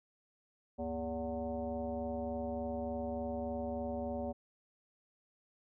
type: tone with frequency modulation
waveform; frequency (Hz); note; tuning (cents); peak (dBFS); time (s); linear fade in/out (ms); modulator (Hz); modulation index
sine; 405.8; G#4; -40; -35; 0.78-4.33; 20; 167; 1.9
effects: none